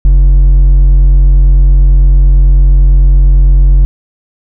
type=tone with hard clipping; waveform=sine; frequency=45.52 Hz; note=F#1; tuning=28 cents flat; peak=-3 dBFS; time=0.05-3.85 s; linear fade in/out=0 ms; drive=4 dB; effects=none